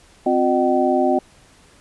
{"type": "tone cluster", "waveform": "sine", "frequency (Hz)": [260.5, 357.4, 610, 763], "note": ["C4", "F4", "D#5", "G5"], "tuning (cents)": [-7, 40, -34, -47], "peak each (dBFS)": -20, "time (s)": [0.26, 1.19], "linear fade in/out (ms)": 5, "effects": ["pink hiss -51 dBFS RMS until 1.8 s", "resampled to 24000 Hz"]}